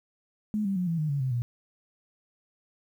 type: tone with pitch steps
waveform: sine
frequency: 212.2 / 195.72 / 180.51 / 166.49 / 153.56 / 141.63 / 130.62 / 120.48 Hz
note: G#3 / G3 / F#3 / E3 / D#3 / C#3 / C3 / B2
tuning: +38 / -2 / -43 / +18 / -22 / +38 / -3 / -42 cents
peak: -25 dBFS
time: 0.54-1.42 s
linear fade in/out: 0 ms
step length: 110 ms
effects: 10-bit